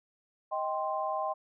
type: chord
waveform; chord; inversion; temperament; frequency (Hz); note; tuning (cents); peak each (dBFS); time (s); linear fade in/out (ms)
sine; C minor; first; just; 627.9 / 784.9 / 1046.5; Eb5 / G5 / C6; +16 / +2 / 0; -34; 0.51-1.34; 20
effects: none